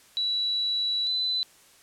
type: tone pair in turn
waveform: sine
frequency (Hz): 3931 / 4007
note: B7 / B7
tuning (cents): -9 / +24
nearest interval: unison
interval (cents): 33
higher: second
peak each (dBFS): -24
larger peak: neither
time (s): 0.17-1.07 / 1.07-1.43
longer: first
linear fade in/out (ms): 0
effects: white hiss -56 dBFS RMS until 1.82 s + low-pass 11000 Hz 12 dB/octave